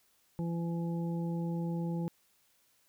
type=harmonic tone; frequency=168.8 Hz; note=E3; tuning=41 cents sharp; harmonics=1 / 2 / 3 / 5; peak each=-32 / -41 / -45 / -48 dBFS; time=0.39-2.08 s; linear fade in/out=0 ms; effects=white hiss -70 dBFS RMS until 2.88 s